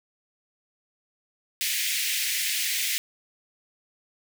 pink high-pass noise, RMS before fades -27 dBFS, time 1.61-2.98 s, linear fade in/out 0 ms, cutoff 1900 Hz, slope 48 dB/octave, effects none

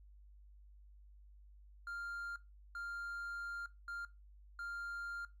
triangle tone bursts at uneven times, 1396.9 Hz, F6, in tune, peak -40 dBFS, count 4, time 1.87-2.36 / 2.75-3.66 / 3.88-4.05 / 4.59-5.25 s, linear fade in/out 2 ms, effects noise-tail reverb RT60 0.2 s tail -17 dB re dry + added 50 Hz sine -57 dBFS peak until 5.4 s

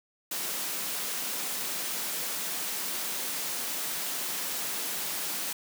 white high-pass noise, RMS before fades -33 dBFS, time 0.31-5.53 s, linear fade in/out 5 ms, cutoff 150 Hz, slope 96 dB/octave, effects none

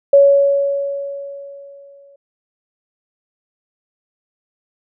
sine tone with exponential decay, 560 Hz, C#5, 18 cents sharp, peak -4 dBFS, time 0.13-2.16 s, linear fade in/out 5 ms, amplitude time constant 440 ms, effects none

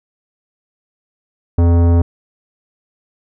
sine tone with tanh clipping, 85.3 Hz, F2, 40 cents flat, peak -10 dBFS, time 1.58-2.02 s, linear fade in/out 5 ms, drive 17 dB, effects none

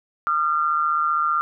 sine tone pair together, 1211 / 1366.4 Hz, D#6 / F6, -47 / -38 cents, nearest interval major second, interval 209 cents, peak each -21 dBFS, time 0.27-1.41 s, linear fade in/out 0 ms, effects none

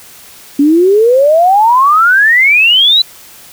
sine exponential sweep, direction up, 277.2 to 4042 Hz, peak -4 dBFS, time 0.59-3.02 s, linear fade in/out 5 ms, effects white hiss -36 dBFS RMS until 3.52 s

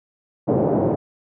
white band-pass noise, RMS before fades -19 dBFS, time 0.47-0.96 s, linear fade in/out 20 ms, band 110 to 580 Hz, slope 24 dB/octave, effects none

